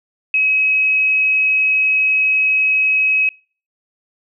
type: tone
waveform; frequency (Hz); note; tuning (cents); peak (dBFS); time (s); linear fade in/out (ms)
sine; 2552; D#7; +43; -12; 0.34-3.29; 2
effects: noise-tail reverb RT60 0.4 s tail -25 dB re dry